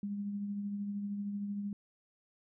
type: tone with tremolo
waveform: sine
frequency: 202.8 Hz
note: G#3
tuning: 41 cents flat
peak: -33 dBFS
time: 0.03-1.73 s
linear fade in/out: 2 ms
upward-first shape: triangle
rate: 13 Hz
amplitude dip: 40%
effects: none